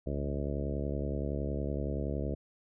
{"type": "harmonic tone with a mistuned harmonic", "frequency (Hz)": 70.7, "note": "C#2", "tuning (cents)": 35, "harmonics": [1, 2, 3, 4, 5, 6, 7, 8, 9], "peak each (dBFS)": [-35, -38, -40, -41, -42, -43, -43, -44, -45], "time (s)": [0.06, 2.35], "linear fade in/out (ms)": 10, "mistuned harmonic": 1, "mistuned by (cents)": -60, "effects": []}